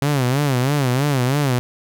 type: tone with vibrato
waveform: sawtooth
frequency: 134.9 Hz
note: C#3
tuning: 47 cents flat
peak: -12 dBFS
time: 0.02-1.59 s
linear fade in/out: 0 ms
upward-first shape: sine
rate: 3.1 Hz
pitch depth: 160 cents each way
effects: none